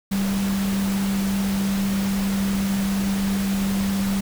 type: tone in noise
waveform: sine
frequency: 196.3 Hz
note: G3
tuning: 3 cents sharp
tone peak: -20 dBFS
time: 0.11-4.21 s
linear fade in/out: 10 ms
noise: pink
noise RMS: -31 dBFS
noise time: 0.11-4.21 s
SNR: +8 dB
effects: none